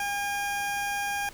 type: tone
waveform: 20% pulse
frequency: 809 Hz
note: G#5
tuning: 46 cents flat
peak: -23 dBFS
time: 0-1.29 s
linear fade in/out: 2 ms
effects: pink hiss -49 dBFS RMS until 1.33 s